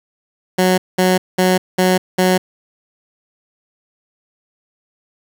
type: tone bursts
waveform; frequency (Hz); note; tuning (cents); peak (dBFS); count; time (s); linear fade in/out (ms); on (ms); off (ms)
15% pulse; 184.3; F#3; -7; -5; 5; 0.58-2.38; 10; 200; 200
effects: none